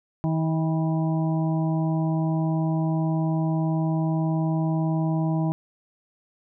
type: harmonic tone with a mistuned harmonic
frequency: 159.9 Hz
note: D#3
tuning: 48 cents sharp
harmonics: 1 / 2 / 4 / 5 / 6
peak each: -22 / -28 / -34 / -36 / -38 dBFS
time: 0.24-5.52 s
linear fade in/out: 0 ms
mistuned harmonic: 6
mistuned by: +33 cents
effects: none